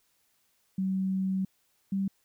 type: tone pair in turn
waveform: sine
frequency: 190 / 194.67 Hz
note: F#3 / G3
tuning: +46 / -12 cents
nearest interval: unison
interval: 42 cents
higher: second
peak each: -26 dBFS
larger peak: neither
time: 0.78-1.45 / 1.92-2.08 s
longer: first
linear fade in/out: 5 ms
effects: white hiss -71 dBFS RMS until 2.24 s